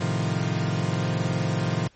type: chord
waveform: 40% pulse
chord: F dominant seventh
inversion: first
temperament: equal with one note detuned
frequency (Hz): 109.43 / 130.81 / 155.56 / 174.61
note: A2 / C3 / Eb3 / F3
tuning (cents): -9 / 0 / 0 / 0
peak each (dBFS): -28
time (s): 0-1.88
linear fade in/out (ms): 10
effects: pink hiss -59 dBFS RMS until 1.95 s + MP3 32 kbps